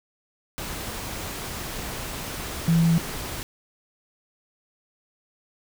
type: tone in noise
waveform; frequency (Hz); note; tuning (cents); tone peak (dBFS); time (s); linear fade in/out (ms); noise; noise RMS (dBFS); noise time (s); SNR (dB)
sine; 166.2; E3; +15; -16; 2.68-2.98; 0; pink; -33; 0.58-3.43; +14
effects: none